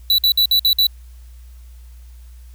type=tone bursts; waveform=square; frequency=3951 Hz; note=B7; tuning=in tune; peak=-12 dBFS; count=6; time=0.1-0.868 s; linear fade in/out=2 ms; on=83 ms; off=54 ms; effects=added 60 Hz sine -37 dBFS peak until 2.54 s + white hiss -56 dBFS RMS until 2.54 s